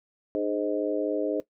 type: harmonic tone with a mistuned harmonic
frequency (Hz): 104.1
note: G#2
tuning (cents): +5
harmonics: 3 / 4 / 5 / 6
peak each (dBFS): -29 / -30 / -31 / -32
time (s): 0.35-1.4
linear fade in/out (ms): 0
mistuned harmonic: 3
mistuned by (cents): -46
effects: noise-tail reverb RT60 0.1 s tail -17 dB re dry